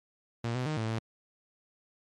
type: tone with pitch steps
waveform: sawtooth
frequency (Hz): 117 / 126.4 / 154.3 / 111.2 / 112.3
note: A#2 / B2 / D#3 / A2 / A2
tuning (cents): +7 / +41 / -14 / +19 / +36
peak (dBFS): -26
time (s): 0.44-0.99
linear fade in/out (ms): 5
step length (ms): 110
effects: low-pass 6000 Hz 12 dB/octave + MP3 64 kbps